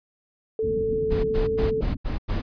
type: tone with vibrato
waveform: sine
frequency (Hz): 440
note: A4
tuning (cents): 0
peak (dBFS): -22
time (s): 0.59-1.81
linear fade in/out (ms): 2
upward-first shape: sine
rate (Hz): 1.3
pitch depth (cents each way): 10
type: low-pass noise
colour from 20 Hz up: white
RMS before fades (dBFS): -33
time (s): 0.62-1.97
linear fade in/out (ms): 5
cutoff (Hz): 280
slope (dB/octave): 48
type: noise bursts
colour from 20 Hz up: brown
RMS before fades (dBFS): -25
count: 6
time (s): 1.1-2.42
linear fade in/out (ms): 20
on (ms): 140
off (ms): 96
effects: resampled to 11025 Hz